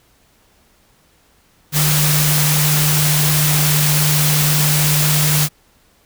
sine tone in noise, 150 Hz, D3, 37 cents sharp, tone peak -15 dBFS, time 1.72-5.49 s, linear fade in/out 50 ms, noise white, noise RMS -17 dBFS, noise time 1.72-5.49 s, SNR -1 dB, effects pink hiss -55 dBFS RMS until 6.05 s

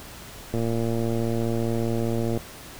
click train, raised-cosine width 2 ms, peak -14 dBFS, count 212, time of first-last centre 0.54-2.375 s, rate 115 Hz, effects pink hiss -42 dBFS RMS until 2.79 s

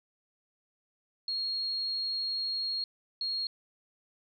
sine tone bursts at uneven times, 4278 Hz, C8, 38 cents sharp, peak -30 dBFS, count 2, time 1.28-2.84 / 3.21-3.47 s, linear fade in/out 2 ms, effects none

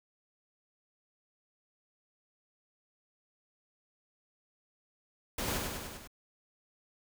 pink noise with echo, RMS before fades -35 dBFS, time 5.38-5.58 s, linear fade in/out 5 ms, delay 99 ms, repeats 5, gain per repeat -3 dB, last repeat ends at 6.075 s, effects none

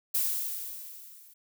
violet noise with level ramp, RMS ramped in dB -26 to -55 dBFS, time 0.14-1.34 s, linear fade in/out 10 ms, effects none

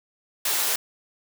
white high-pass noise, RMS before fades -24 dBFS, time 0.45-0.76 s, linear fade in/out 5 ms, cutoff 400 Hz, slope 12 dB/octave, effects none

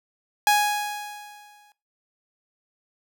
sawtooth tone with exponential decay, 830.6 Hz, G#5, in tune, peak -11 dBFS, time 0.47-1.72 s, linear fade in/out 1 ms, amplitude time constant 270 ms, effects noise-tail reverb RT60 0.3 s tail -20 dB re dry

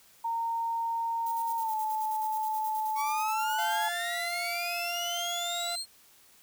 sine tone with pitch glide, 920 to 868.4 Hz, A#5 to A5, -23 to -23 cents, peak -28 dBFS, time 0.24-3.89 s, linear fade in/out 10 ms, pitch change -100 cents, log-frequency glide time 1.57-1.75 s
violet noise with tremolo, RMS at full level -43 dBFS, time 1.26-3.87 s, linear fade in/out 5 ms, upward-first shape square, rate 9.4 Hz, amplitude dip 55%
30% pulse exponential sweep, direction up, 1108.7 to 4300 Hz, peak -30 dBFS, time 2.95-5.86 s, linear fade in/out 50 ms
sawtooth tone, 695 Hz, F5, 9 cents flat, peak -30 dBFS, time 3.58-5.76 s, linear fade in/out 10 ms
effects white hiss -59 dBFS RMS until 6.42 s

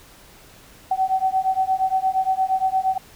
sine beating tone pair, 755 / 763.6 Hz, F#5 / G5, +35 / -46 cents, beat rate 8.6 Hz, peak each -21 dBFS, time 0.91-2.98 s, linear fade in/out 5 ms, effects pink hiss -48 dBFS RMS until 3.15 s

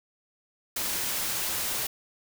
white noise, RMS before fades -30 dBFS, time 0.76-1.87 s, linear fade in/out 5 ms, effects none

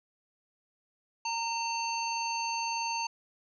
harmonic tone with a mistuned harmonic, 900 Hz, A5, 39 cents sharp, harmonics 1 / 3 / 5 / 7, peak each -32 / -37 / -39 / -40 dBFS, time 1.25-3.07 s, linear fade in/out 5 ms, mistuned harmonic 1, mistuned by +41 cents, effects none

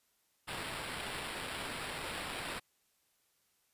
white noise with sample-and-hold, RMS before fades -41 dBFS, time 0.47-2.6 s, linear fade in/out 20 ms, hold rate 6300 Hz, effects white hiss -75 dBFS RMS until 3.73 s + resampled to 32000 Hz

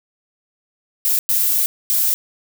violet noise bursts at uneven times, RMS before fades -17 dBFS, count 3, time 1.05-1.19 / 1.29-1.66 / 1.9-2.14 s, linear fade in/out 0 ms, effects none

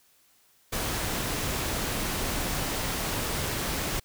pink noise, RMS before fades -30 dBFS, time 0.72-4 s, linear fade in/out 10 ms, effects white hiss -63 dBFS RMS until 4.04 s

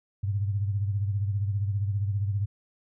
sine beating tone pair, 99.5 / 114.5 Hz, G2 / A#2, +26 / -31 cents, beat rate 15 Hz, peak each -25 / -34 dBFS, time 0.23-2.46 s, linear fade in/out 10 ms, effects none

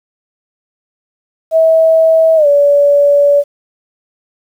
sine tone with pitch glide, 647 to 573.1 Hz, E5 to D5, -32 to -42 cents, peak -5 dBFS, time 1.51-3.44 s, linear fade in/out 50 ms, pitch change -210 cents, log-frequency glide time 2.36-2.47 s, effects 7-bit

